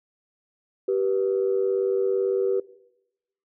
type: tone pair together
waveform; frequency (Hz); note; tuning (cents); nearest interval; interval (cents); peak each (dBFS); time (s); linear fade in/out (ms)
sine; 388.2 / 486.1; G4 / B4; -17 / -28; major third; 389; -21 / -25; 0.88-2.6; 5
effects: noise-tail reverb RT60 0.9 s tail -19 dB re dry + tanh soft clip ceiling -13 dBFS